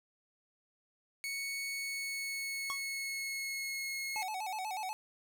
sawtooth tone with pitch glide, 2217 to 2169 Hz, C#7 to C#7, 0 to -38 cents, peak -33 dBFS, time 1.24-4.23 s, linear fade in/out 0 ms, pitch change -38 cents, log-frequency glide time 1.69-3.95 s
square tone with exponential decay, 1108.7 Hz, C#6, in tune, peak -34 dBFS, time 2.7-2.82 s, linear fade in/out 0 ms, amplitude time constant 24 ms
square tone with vibrato, 804 Hz, G5, 44 cents sharp, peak -37 dBFS, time 4.16-4.93 s, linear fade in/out 0 ms, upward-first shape square, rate 8.2 Hz, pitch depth 120 cents each way
effects none

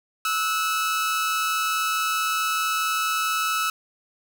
sawtooth tone pair together, 1303 / 1467.6 Hz, E6 / F#6, -20 / -15 cents, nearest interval major second, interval 205 cents, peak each -19 / -27 dBFS, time 0.25-3.7 s, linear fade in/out 2 ms, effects none

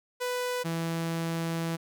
sawtooth tone pair in turn, 495.9 / 165.49 Hz, B4 / E3, +7 / +7 cents, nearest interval octave + perfect fifth, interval 1900 cents, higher first, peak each -25 / -25 dBFS, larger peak neither, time 0.2-0.64 / 0.64-1.77 s, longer second, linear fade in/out 20 ms, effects none

